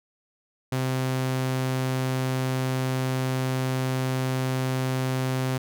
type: tone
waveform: sawtooth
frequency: 130 Hz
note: C3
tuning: 11 cents flat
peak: -20 dBFS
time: 0.72-5.58 s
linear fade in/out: 5 ms
effects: none